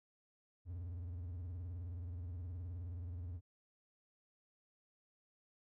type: tone with vibrato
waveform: triangle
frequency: 87.31 Hz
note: F2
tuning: in tune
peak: -40 dBFS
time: 0.65-3.41 s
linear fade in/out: 50 ms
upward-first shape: sine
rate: 19 Hz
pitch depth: 140 cents each way
effects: none